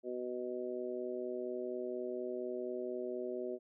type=harmonic tone; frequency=124.2 Hz; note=B2; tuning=10 cents sharp; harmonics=2 / 3 / 4 / 5; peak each=-46 / -39 / -45 / -44 dBFS; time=0.03-3.59 s; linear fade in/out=50 ms; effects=none